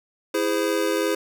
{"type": "chord", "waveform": "square", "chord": "E augmented", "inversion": "none", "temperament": "just", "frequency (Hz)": [329.6, 412, 515], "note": ["E4", "G#4", "B#4"], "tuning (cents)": [0, -14, -28], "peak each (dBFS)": -26, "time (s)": [0.34, 1.15], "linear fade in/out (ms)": 5, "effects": []}